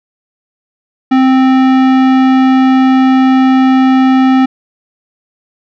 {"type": "tone with tanh clipping", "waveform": "sine", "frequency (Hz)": 261.6, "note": "C4", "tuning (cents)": 0, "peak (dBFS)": -7, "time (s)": [1.11, 4.46], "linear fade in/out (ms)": 10, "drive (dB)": 18, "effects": []}